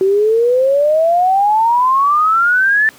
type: exponential sweep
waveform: sine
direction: up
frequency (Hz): 376.1 to 1779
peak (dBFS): -9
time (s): 0.01-2.89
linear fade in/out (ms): 0
effects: pink hiss -42 dBFS RMS until 2.98 s + high-pass 150 Hz 12 dB/octave